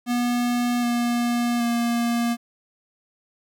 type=tone with pitch steps; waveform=square; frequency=242.4 / 239.1 / 235.8 Hz; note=B3 / A#3 / A#3; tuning=-32 / +44 / +20 cents; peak=-21 dBFS; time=0.06-2.37 s; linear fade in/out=50 ms; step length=770 ms; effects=10-bit